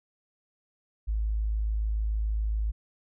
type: tone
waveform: sine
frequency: 53.5 Hz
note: A1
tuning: 48 cents flat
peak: -25 dBFS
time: 1.07-2.72 s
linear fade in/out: 20 ms
effects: none